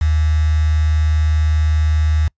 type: tone with quantisation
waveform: sine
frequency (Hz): 77.5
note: D#2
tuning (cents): -6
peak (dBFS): -12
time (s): 0.01-2.28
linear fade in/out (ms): 5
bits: 5
effects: noise-tail reverb RT60 0.1 s tail -26 dB re dry + resampled to 16000 Hz